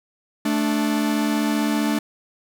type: tone pair together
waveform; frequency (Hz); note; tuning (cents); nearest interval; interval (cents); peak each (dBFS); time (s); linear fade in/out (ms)
45% pulse; 218.4 / 293.7; A3 / D4; -13 / 0; perfect fourth; 513; -22; 0.45-1.99; 5
effects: none